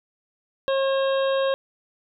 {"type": "harmonic tone", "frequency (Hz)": 540, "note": "C#5", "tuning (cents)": -45, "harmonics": [1, 2, 3, 5, 6, 7], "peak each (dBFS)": [-20, -30, -33, -38, -37, -36], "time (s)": [0.68, 1.54], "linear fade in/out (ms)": 0, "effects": []}